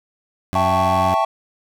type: tone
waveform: 20% pulse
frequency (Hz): 92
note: F#2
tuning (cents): -9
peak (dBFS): -17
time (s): 0.53-1.14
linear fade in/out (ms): 0
type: chord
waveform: triangle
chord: A dominant seventh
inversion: second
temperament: equal with one note detuned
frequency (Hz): 659.3 / 787.2 / 880 / 1108.7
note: E5 / G5 / A5 / C#6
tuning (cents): 0 / +7 / 0 / 0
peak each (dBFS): -19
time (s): 0.55-1.25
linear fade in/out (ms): 5
effects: none